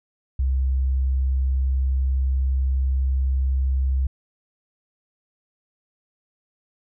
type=tone with pitch glide; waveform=sine; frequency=65.7 to 66.12 Hz; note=C2 to C2; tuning=+8 to +19 cents; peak=-18 dBFS; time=0.39-4.07 s; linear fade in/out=5 ms; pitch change=+11 cents; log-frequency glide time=0.52-3.96 s; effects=none